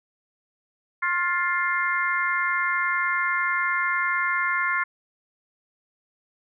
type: harmonic tone with a mistuned harmonic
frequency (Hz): 350.9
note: F4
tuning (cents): +8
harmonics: 3 / 4 / 5 / 6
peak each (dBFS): -27 / -27 / -27 / -27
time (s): 1.02-4.84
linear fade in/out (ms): 10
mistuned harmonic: 3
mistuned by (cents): +25
effects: none